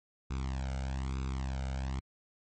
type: tone with flanger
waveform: sawtooth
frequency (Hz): 66.1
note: C2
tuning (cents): +18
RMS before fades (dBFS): -35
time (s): 0.3-2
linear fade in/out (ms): 10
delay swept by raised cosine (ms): 0.8 to 1.37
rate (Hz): 1.1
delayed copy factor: +0.95
effects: MP3 32 kbps

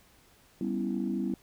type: chord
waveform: sine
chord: C# half-diminished seventh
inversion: second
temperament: equal with one note detuned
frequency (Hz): 196 / 246.9 / 277.2 / 330.8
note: G3 / B3 / C#4 / E4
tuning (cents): 0 / 0 / 0 / +6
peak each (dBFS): -32 / -33 / -36 / -34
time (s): 0.61-1.34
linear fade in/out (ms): 2
effects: tanh soft clip ceiling -20 dBFS + pink hiss -61 dBFS RMS until 1.42 s

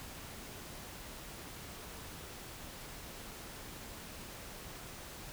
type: silence
effects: pink hiss -48 dBFS RMS until 5.32 s

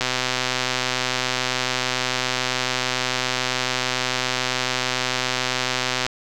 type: click train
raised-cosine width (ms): 0.2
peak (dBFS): -4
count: 770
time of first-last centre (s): 0.01-6.065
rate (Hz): 127
effects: none

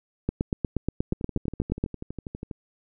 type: two click trains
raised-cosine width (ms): 3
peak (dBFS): -21 / -11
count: 18 / 14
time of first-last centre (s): 1.13-2.512 / 0.29-1.839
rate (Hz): 12.3 / 8.39
effects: none

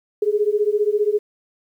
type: beating tone pair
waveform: sine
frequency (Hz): 410.4 / 425.4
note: G#4 / G#4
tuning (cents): -21 / +42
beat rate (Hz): 15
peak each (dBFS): -19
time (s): 0.22-1.19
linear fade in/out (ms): 5
effects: 9-bit

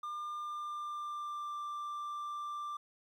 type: tone with pitch glide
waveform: triangle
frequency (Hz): 1200 to 1180.7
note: D6 to D6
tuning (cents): +37 to +9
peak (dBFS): -36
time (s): 0.03-2.77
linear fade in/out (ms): 5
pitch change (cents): -28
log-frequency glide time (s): 0.39-1.58
effects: 12-bit

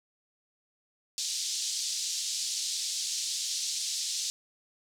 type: band-pass noise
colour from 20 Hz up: pink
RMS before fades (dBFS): -33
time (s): 1.18-4.3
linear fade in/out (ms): 0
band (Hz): 4100 to 7700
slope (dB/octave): 24
effects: none

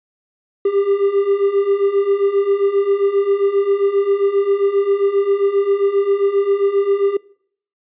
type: beating tone pair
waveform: triangle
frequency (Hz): 393.1 / 400.6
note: G4 / G4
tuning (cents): +5 / +38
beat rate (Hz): 7.5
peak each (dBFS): -17 / -13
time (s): 0.65-7.17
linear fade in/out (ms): 5
effects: noise-tail reverb RT60 0.6 s tail -23 dB re dry + resampled to 8000 Hz

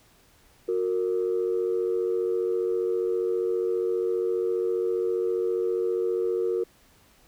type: tone pair together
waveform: sine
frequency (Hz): 365.1 / 460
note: F#4 / A#4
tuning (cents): -23 / -23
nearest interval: major third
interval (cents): 400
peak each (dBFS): -25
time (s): 0.68-6.64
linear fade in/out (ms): 10
effects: tanh soft clip ceiling -17 dBFS + pink hiss -59 dBFS RMS until 7.27 s

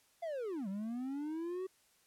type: linear two-way sweep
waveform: triangle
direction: down then up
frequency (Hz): 698.5 to 187.7 to 382.1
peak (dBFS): -35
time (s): 0.22-1.67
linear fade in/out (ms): 10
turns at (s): 0.68
effects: white hiss -70 dBFS RMS until 2.06 s + low-pass 12000 Hz 12 dB/octave

